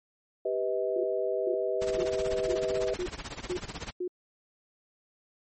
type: chord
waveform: sine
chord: G augmented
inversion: none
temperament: equal with one note detuned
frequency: 392 / 493.9 / 636.4 Hz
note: G4 / B4 / D#5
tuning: 0 / 0 / +39 cents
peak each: -31 dBFS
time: 0.45-2.94 s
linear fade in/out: 5 ms
type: tone bursts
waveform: sine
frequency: 360.5 Hz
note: F#4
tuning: 45 cents flat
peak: -29 dBFS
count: 7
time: 0.96-4.079 s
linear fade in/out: 5 ms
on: 77 ms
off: 430 ms
type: noise with tremolo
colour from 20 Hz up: pink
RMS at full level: -36 dBFS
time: 1.81-3.91 s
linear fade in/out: 10 ms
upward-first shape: sine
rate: 16 Hz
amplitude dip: 85%
effects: MP3 32 kbps